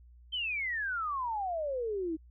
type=exponential sweep; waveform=sine; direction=down; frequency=3156 to 308.3 Hz; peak=-31 dBFS; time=0.32-2.17 s; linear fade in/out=20 ms; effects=added 60 Hz sine -53 dBFS peak until 2.3 s